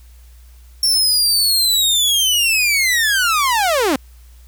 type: linear sweep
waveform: sawtooth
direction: down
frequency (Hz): 5450 to 243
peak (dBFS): -10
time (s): 0.83-3.96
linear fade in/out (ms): 2
effects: added 60 Hz sine -40 dBFS peak until 4.47 s + white hiss -54 dBFS RMS until 4.47 s